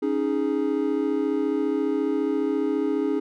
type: chord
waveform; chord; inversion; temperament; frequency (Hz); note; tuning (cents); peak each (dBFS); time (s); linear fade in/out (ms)
triangle; C# suspended second; none; just; 277.2 / 311.8 / 415.8; C#4 / D#4 / G#4; 0 / +4 / +2; -24 / -24 / -24; 0.02-3.2; 10
effects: none